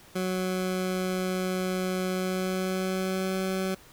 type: tone with pitch glide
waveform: 20% pulse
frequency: 185 to 188.89 Hz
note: F#3 to F#3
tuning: 0 to +36 cents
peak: -22 dBFS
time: 0.15-3.75 s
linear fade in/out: 10 ms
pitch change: +36 cents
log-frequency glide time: 2.11-3.37 s
effects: pink hiss -53 dBFS RMS until 3.92 s